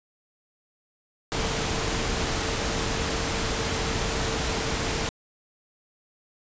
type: tone in noise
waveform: sine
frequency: 449.1 Hz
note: A4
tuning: 35 cents sharp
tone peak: -36 dBFS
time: 1.32-5.09 s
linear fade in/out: 0 ms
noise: pink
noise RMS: -27 dBFS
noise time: 1.32-5.09 s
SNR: -12 dB
effects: resampled to 16000 Hz